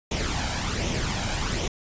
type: noise with flanger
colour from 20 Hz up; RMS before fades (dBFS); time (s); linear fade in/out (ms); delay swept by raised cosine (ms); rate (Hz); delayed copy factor
pink; -27; 0.11-1.68; 5; 0.32 to 1.32; 1.3; +0.55
effects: resampled to 16000 Hz